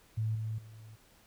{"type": "tone with level steps", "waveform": "sine", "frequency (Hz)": 110, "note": "A2", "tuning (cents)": 0, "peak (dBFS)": [-29, -33, -48], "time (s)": [0.17, 0.96], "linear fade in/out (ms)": 10, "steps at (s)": [0.35, 0.58], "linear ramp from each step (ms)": 5, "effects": ["pink hiss -63 dBFS RMS until 1.26 s"]}